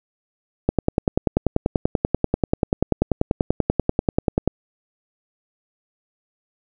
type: click train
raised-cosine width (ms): 2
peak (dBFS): -3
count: 40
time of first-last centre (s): 0.69-4.476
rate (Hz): 10.3
effects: none